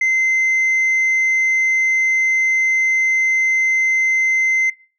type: tone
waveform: sine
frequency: 2070 Hz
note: C7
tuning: 19 cents flat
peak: -11 dBFS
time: 0.01-4.7 s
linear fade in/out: 5 ms
effects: noise-tail reverb RT60 0.4 s tail -24 dB re dry + tanh soft clip ceiling -12 dBFS

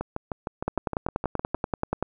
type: two click trains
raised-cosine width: 1 ms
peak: -11 / -15 dBFS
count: 15 / 11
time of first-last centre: 0.68-2.026 / 0.01-1.548 s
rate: 10.4 / 6.5 Hz
effects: none

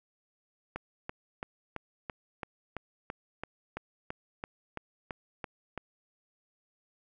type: click train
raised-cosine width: 0.5 ms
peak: -21 dBFS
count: 16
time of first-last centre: 0.76-5.777 s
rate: 2.99 Hz
effects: none

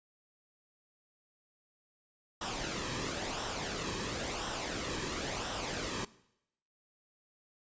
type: noise with flanger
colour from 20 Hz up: pink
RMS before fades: -37 dBFS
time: 2.41-6.05 s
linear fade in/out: 5 ms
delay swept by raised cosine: 0.44 to 1.44 ms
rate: 0.97 Hz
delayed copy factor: -0.55
effects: noise-tail reverb RT60 0.8 s tail -20 dB re dry + resampled to 16000 Hz

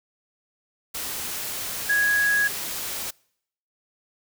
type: tone in noise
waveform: sine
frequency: 1661.2 Hz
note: G#6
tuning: in tune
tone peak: -18 dBFS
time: 1.89-2.48 s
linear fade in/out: 10 ms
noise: white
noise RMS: -31 dBFS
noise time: 0.94-3.11 s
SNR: +10 dB
effects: noise-tail reverb RT60 0.7 s tail -26 dB re dry

